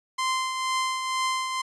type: tone with tremolo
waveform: sawtooth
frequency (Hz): 1040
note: C6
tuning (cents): -11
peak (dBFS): -19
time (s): 0.18-1.62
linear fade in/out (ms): 10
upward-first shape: triangle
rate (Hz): 2.1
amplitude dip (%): 50
effects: resampled to 22050 Hz